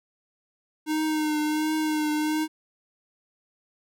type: tone with vibrato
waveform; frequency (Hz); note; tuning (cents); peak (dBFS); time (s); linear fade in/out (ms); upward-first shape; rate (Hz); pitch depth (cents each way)
square; 307.4; D#4; -21; -24; 0.86-2.48; 50; triangle; 1.4; 32
effects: none